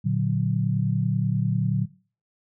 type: chord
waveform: sine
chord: Bb augmented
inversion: none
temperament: equal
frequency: 116.54 / 146.83 / 185 Hz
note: Bb2 / D3 / F#3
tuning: 0 / 0 / 0 cents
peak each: -25 dBFS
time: 0.04-1.86 s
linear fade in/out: 20 ms
effects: noise-tail reverb RT60 0.4 s tail -20 dB re dry